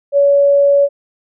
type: tone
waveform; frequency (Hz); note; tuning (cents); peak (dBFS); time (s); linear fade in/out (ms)
sine; 565; C#5; +33; -7; 0.12-0.89; 50
effects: none